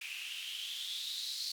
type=noise with band-pass filter sweep; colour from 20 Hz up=blue; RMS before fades=-41 dBFS; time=0.01-1.52 s; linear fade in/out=5 ms; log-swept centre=2500 to 4400 Hz; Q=7.3; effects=none